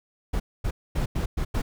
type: noise bursts at uneven times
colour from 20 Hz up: brown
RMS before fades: -25 dBFS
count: 6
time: 0.33-0.4 / 0.64-0.71 / 0.95-1.06 / 1.15-1.26 / 1.37-1.45 / 1.54-1.62 s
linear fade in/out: 10 ms
effects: none